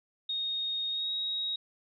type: tone with pitch glide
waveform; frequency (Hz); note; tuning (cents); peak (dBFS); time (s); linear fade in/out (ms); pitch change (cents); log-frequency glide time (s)
sine; 3719 to 3791; A#7 to A#7; -5 to +28; -30; 0.29-1.56; 5; +33; 0.9-1.11
effects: none